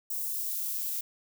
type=noise with high-pass filter sweep; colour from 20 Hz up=violet; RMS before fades=-33 dBFS; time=0.1-1.01 s; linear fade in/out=5 ms; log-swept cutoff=6100 to 1900 Hz; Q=0.7; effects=none